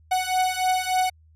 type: beating tone pair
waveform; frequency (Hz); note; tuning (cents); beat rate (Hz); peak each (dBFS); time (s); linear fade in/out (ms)
45% pulse; 740 / 743.4; F#5 / F#5; 0 / +8; 3.4; -24; 0.11-1.1; 10
effects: added 79 Hz sine -52 dBFS peak until 1.35 s + resampled to 32000 Hz